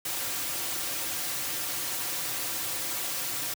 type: noise with comb filter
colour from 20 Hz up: white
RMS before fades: -32 dBFS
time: 0.05-3.54 s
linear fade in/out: 5 ms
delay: 4.7 ms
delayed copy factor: -0.6
effects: high-pass 100 Hz 12 dB/octave